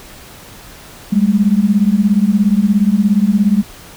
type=beating tone pair; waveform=sine; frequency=196 / 213 Hz; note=G3 / G#3; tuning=0 / +44 cents; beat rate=17 Hz; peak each=-12 dBFS; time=1.12-3.63 s; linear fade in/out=10 ms; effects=pink hiss -37 dBFS RMS until 3.96 s